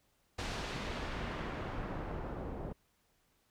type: noise with low-pass filter sweep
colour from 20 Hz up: pink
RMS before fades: -40 dBFS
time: 0.38-2.73 s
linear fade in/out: 10 ms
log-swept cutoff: 5700 to 650 Hz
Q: 0.77
effects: pink hiss -74 dBFS RMS until 3.5 s